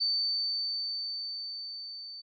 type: tone with level ramp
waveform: sine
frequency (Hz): 4553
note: C#8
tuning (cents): +45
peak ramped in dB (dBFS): -25 to -41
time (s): 0-2.22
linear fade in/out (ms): 20
effects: none